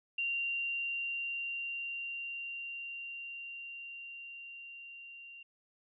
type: tone with level ramp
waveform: sine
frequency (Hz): 2769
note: F7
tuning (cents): -15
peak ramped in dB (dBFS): -31 to -48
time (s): 0.18-5.43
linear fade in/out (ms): 5
effects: none